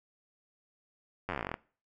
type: slowing click train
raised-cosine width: 0.5 ms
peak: -19 dBFS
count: 16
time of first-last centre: 1.29-1.541 s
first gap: 10 ms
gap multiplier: 1.07
effects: noise-tail reverb RT60 0.4 s tail -21 dB re dry